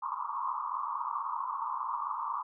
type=band-pass noise; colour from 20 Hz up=pink; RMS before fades=-35 dBFS; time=0.02-2.43 s; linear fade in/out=10 ms; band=920 to 1200 Hz; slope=96 dB/octave; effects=none